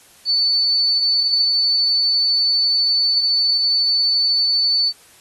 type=tone; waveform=sine; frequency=4494 Hz; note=C#8; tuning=23 cents sharp; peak=-14 dBFS; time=0.25-4.93 s; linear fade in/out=50 ms; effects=white hiss -49 dBFS RMS until 5.2 s + AAC 32 kbps